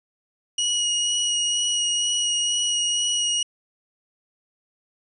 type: tone with vibrato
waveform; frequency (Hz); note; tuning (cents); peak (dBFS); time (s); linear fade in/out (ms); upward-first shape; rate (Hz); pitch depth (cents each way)
25% pulse; 2900; F#7; -35; -17; 0.58-3.43; 5; sine; 2.1; 12
effects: resampled to 24000 Hz